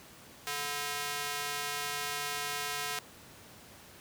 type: tone with high-pass filter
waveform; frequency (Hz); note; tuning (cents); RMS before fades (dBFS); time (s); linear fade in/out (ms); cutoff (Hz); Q
square; 144.8; D3; -24; -36; 0.47-2.99; 0; 1100; 0.52
effects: pink hiss -53 dBFS RMS until 4 s + high-pass 80 Hz 12 dB/octave